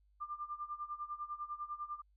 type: tone with tremolo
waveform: sine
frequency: 1194 Hz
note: D6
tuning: 28 cents sharp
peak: -37 dBFS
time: 0.2-2.02 s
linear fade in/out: 20 ms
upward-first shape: sine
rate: 10 Hz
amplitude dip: 85%
effects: added 50 Hz sine -67 dBFS peak until 2.16 s